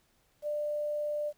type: tone with quantisation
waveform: sine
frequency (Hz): 594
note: D5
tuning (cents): +20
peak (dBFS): -30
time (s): 0.42-1.33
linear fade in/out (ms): 50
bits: 10
effects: pink hiss -70 dBFS RMS until 1.37 s